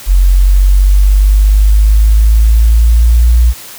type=exponential sweep; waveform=sine; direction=up; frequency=45 to 59.7 Hz; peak=-3 dBFS; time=0.06-3.54 s; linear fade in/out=50 ms; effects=white hiss -30 dBFS RMS until 3.78 s